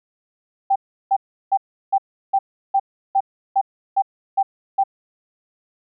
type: tone bursts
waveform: sine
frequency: 783 Hz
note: G5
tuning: 2 cents flat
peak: -13 dBFS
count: 11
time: 0.7-4.838 s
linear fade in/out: 10 ms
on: 58 ms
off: 350 ms
effects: none